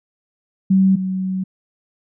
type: tone pair in turn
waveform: sine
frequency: 190.9 / 187.84 Hz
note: G3 / F#3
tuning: -46 / +26 cents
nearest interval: unison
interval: 28 cents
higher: first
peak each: -10 / -19 dBFS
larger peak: first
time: 0.7-0.96 / 0.96-1.44 s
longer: second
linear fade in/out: 10 ms
effects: none